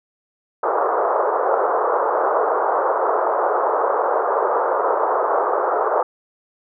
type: band-pass noise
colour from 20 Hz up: pink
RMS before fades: -19 dBFS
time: 0.63-6.03 s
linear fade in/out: 5 ms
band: 410 to 1300 Hz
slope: 48 dB/octave
effects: none